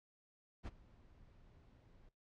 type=noise with ADSR envelope; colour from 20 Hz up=brown; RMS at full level=-41 dBFS; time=0.63-2.09 s; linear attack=43 ms; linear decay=23 ms; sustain=-23 dB; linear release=3 ms; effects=noise-tail reverb RT60 0.2 s tail -18 dB re dry + low-pass 5000 Hz 12 dB/octave

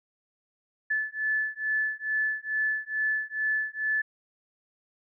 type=beating tone pair; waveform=sine; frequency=1735 / 1737.3 Hz; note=A6 / A6; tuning=-25 / -22 cents; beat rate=2.3 Hz; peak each=-29 dBFS; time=0.9-4.02 s; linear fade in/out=10 ms; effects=none

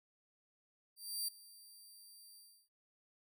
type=tone with ADSR envelope; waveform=15% pulse; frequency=4699 Hz; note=D8; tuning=in tune; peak=-29 dBFS; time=0.96-2.69 s; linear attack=320 ms; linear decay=8 ms; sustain=-21 dB; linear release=320 ms; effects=none

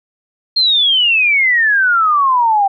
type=exponential sweep; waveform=sine; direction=down; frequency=4254 to 773 Hz; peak=-9 dBFS; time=0.56-2.68 s; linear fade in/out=10 ms; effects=none

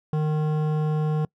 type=tone with hard clipping; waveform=sine; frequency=153.5 Hz; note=D#3; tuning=23 cents flat; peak=-23 dBFS; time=0.13-1.25 s; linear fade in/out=2 ms; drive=13 dB; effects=noise-tail reverb RT60 0.1 s tail -25 dB re dry

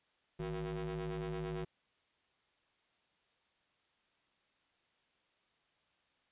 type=ring-modulated tone; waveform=35% pulse; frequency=103.83 Hz; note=G#2; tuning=in tune; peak=-33 dBFS; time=0.39-1.65 s; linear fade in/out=10 ms; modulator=264 Hz; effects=white hiss -75 dBFS RMS until 6.31 s + resampled to 8000 Hz

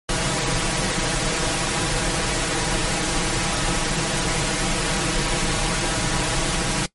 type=noise with comb filter; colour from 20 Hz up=pink; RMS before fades=-22 dBFS; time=0.09-6.86 s; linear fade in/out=2 ms; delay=6.2 ms; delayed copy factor=+0.85; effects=noise-tail reverb RT60 0.1 s tail -20 dB re dry + MP3 48 kbps

